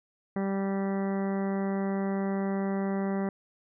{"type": "harmonic tone", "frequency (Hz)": 195.4, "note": "G3", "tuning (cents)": -5, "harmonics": [1, 2, 3, 4, 5, 6, 7, 8, 9, 10], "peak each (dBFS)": [-28, -34, -38, -40, -46, -46, -50, -50, -52, -47], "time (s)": [0.36, 3.29], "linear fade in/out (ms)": 2, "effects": []}